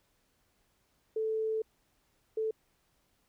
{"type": "tone bursts at uneven times", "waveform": "sine", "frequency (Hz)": 439.6, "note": "A4", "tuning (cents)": -2, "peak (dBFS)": -29, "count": 2, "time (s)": [[1.16, 1.62], [2.37, 2.51]], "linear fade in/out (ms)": 5, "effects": ["pink hiss -73 dBFS RMS until 3.28 s"]}